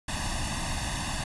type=noise with comb filter; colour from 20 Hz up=pink; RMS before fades=-31 dBFS; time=0.08-1.24 s; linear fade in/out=5 ms; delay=1.1 ms; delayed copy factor=+0.9; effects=resampled to 24000 Hz